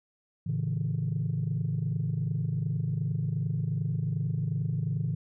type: chord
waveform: sine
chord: A major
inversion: none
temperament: equal with one note detuned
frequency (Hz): 110 / 138.59 / 161.24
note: A2 / C#3 / E3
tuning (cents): 0 / 0 / -38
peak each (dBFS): -31 / -30 / -30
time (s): 0.46-5.15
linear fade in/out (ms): 10
effects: tanh soft clip ceiling -21 dBFS